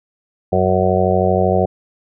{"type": "harmonic tone", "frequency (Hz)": 92.9, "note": "F#2", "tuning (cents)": 7, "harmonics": [1, 2, 4, 5, 6, 7, 8], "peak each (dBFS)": [-20, -20, -20, -20, -20, -20, -20], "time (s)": [0.52, 1.66], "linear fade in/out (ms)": 10, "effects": []}